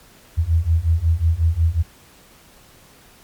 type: beating tone pair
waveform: sine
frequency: 79.5 / 85 Hz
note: D#2 / F2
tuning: +38 / -46 cents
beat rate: 5.5 Hz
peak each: -18 / -17 dBFS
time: 0.37-1.83 s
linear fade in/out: 20 ms
effects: pink hiss -49 dBFS RMS until 3.23 s + MP3 96 kbps